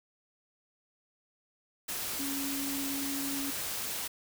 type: tone in noise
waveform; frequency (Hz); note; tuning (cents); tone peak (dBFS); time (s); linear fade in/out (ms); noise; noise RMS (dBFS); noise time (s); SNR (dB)
sine; 277.2; C#4; 0; -35; 2.19-3.51; 10; white; -36; 1.88-4.08; -2
effects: none